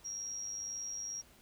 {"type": "tone with amplitude modulation", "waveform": "sine", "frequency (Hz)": 5640, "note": "F8", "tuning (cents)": 16, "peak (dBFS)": -36, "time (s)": [0.04, 1.22], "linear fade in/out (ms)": 20, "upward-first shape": "sine", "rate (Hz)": 102, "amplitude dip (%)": 50, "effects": ["pink hiss -62 dBFS RMS until 1.41 s"]}